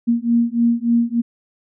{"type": "beating tone pair", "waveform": "sine", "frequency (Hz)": [233.1, 236.5], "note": ["A#3", "A#3"], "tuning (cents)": [0, 25], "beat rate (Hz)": 3.4, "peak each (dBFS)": -17, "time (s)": [0.07, 1.22], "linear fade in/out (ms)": 20, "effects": []}